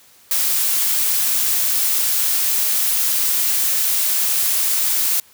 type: noise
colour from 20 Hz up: blue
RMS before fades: -18 dBFS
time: 0.31-5.2 s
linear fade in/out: 2 ms
effects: white hiss -50 dBFS RMS until 5.33 s + high-pass 60 Hz 12 dB/octave